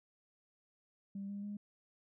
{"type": "tone with pitch steps", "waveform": "sine", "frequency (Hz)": [197.8, 201.6, 205.5], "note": ["G3", "G3", "G#3"], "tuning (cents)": [16, 49, -18], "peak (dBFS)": -39, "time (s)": [1.15, 1.57], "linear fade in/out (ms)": 5, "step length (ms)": 140, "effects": ["tanh soft clip ceiling -35 dBFS"]}